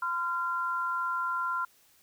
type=tone pair together; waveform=sine; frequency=1023.6 / 1381 Hz; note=C6 / F6; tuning=-38 / -20 cents; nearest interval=perfect fourth; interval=518 cents; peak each=-32 / -30 dBFS; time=0.02-1.65 s; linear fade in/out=5 ms; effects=white hiss -63 dBFS RMS until 2.02 s